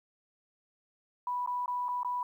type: tone with dropouts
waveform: sine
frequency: 985 Hz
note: B5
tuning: 5 cents flat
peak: -30 dBFS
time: 1.27-2.23 s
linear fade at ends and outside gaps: 2 ms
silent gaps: 1.462-1.474 / 1.66-1.679 / 1.884-1.888 / 2.032-2.047 s
effects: 11-bit